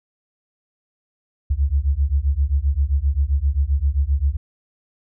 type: beating tone pair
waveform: sine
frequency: 66.5 / 74.1 Hz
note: C2 / D2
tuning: +29 / +16 cents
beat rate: 7.6 Hz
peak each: -19 dBFS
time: 1.5-4.37 s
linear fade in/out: 10 ms
effects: none